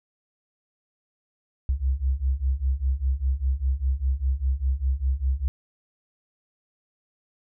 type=beating tone pair; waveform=sine; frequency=63.9 / 68.9 Hz; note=C2 / C#2; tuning=-40 / -10 cents; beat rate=5 Hz; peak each=-25 / -24 dBFS; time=1.69-5.48 s; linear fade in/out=0 ms; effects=none